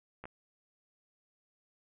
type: clicks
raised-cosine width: 0.5 ms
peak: -29 dBFS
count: 2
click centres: 0.24 / 0.255 s
effects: resampled to 8000 Hz + 10-bit